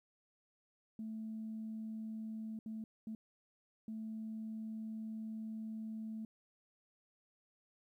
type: tone bursts at uneven times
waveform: sine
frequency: 220 Hz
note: A3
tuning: in tune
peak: -40 dBFS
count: 4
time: 0.99-2.59 / 2.66-2.84 / 3.07-3.15 / 3.88-6.25 s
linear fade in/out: 2 ms
effects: tanh soft clip ceiling -36 dBFS + 13-bit